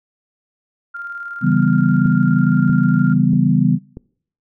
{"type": "tone with tremolo", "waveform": "sine", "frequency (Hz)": 1396.9, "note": "F6", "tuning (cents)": 0, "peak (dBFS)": -25, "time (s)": [0.94, 3.14], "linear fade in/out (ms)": 10, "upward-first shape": "square", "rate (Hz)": 19, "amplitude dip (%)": 35}
{"type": "chord", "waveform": "sine", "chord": "C# half-diminished seventh", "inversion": "none", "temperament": "equal", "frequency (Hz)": [138.59, 164.81, 196, 246.9], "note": ["C#3", "E3", "G3", "B3"], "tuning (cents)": [0, 0, 0, 0], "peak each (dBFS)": -17, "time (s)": [1.41, 3.79], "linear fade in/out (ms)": 50}
{"type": "click train", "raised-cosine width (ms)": 3, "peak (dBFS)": -18, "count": 4, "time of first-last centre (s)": [2.06, 3.971], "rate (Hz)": 1.57}
{"effects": ["noise-tail reverb RT60 0.6 s tail -23 dB re dry"]}